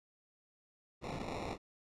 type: noise with sample-and-hold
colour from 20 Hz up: white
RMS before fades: -41 dBFS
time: 1.01-1.58 s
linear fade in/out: 50 ms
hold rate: 1575 Hz
effects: low-pass 6000 Hz 12 dB/octave